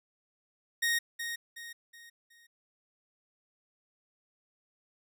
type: tone with echo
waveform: sawtooth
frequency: 1864.7 Hz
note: A#6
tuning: in tune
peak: -23 dBFS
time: 0.82-0.99 s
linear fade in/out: 10 ms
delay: 370 ms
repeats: 4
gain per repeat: -8 dB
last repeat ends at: 2.47 s
effects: none